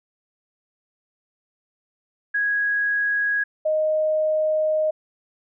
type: tone pair in turn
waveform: sine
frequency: 1657 / 621 Hz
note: G#6 / D#5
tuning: -4 / -3 cents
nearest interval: octave + perfect fourth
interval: 1699 cents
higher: first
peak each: -19 / -18 dBFS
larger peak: second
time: 2.34-3.44 / 3.65-4.91 s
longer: second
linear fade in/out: 10 ms
effects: none